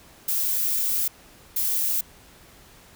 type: noise bursts at uneven times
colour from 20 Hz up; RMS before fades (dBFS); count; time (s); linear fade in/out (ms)
violet; -24; 2; 0.28-1.08 / 1.56-2.01; 5
effects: pink hiss -51 dBFS RMS until 2.95 s